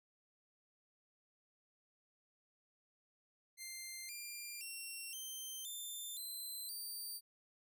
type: tone with pitch steps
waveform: 10% pulse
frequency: 2093 / 2390 / 2730 / 3118 / 3561 / 4067 / 4645 Hz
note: C7 / D7 / F7 / G7 / A7 / C8 / D8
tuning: 0 / +30 / -40 / -10 / +20 / -50 / -20 cents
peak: -37 dBFS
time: 3.57-7.21 s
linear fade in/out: 50 ms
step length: 520 ms
effects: none